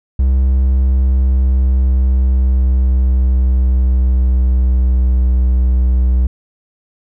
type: tone with pitch glide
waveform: triangle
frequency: 65.41 to 62.6 Hz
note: C2 to B1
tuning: 0 to +24 cents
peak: -7 dBFS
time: 0.19-6.27 s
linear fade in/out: 5 ms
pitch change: -76 cents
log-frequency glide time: 0.31-5.32 s
effects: none